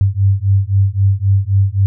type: beating tone pair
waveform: sine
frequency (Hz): 96.3 / 100.1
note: G2 / G2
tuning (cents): -30 / +37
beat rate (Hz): 3.8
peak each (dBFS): -13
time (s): 0.01-1.86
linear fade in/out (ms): 0
effects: none